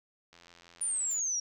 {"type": "click train", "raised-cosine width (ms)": 0.2, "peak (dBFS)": -37, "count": 75, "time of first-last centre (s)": [0.33, 1.192], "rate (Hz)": 85.8}
{"type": "exponential sweep", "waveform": "sine", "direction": "down", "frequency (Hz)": [9580, 5588], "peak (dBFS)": -29, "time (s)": [0.81, 1.4], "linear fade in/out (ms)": 5}
{"type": "noise with exponential decay", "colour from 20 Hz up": "blue", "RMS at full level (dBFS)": -46, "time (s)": [1.11, 1.27], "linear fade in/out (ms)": 0, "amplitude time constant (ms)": 34}
{"effects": []}